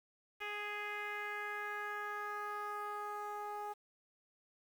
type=tone with low-pass filter sweep; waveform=10% pulse; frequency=415.3 Hz; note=G#4; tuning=in tune; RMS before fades=-42 dBFS; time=0.4-3.74 s; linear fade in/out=20 ms; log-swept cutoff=2600 to 930 Hz; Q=2.6; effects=10-bit